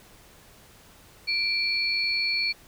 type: tone pair together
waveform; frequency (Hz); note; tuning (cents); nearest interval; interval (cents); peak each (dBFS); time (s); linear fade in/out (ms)
sine; 2349 / 4396; D7 / C#8; 0 / -15; major seventh; 1085; -26; 1.27-2.53; 20
effects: pink hiss -53 dBFS RMS until 2.67 s